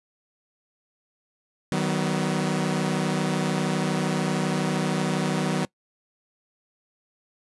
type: chord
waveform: sawtooth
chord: B major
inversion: first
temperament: equal with one note detuned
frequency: 155.56 / 188.34 / 246.9 Hz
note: D#3 / F#3 / B3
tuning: 0 / +31 / 0 cents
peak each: -23 / -22 / -26 dBFS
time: 1.72-5.65 s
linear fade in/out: 0 ms
effects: noise-tail reverb RT60 0.1 s tail -23 dB re dry + resampled to 24000 Hz